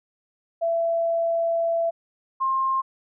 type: tone pair in turn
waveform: sine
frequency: 669 / 1062 Hz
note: E5 / C6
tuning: +25 / +25 cents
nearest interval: minor sixth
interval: 800 cents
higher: second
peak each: -20 dBFS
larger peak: neither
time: 0.61-1.91 / 2.4-2.82 s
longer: first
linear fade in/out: 20 ms
effects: none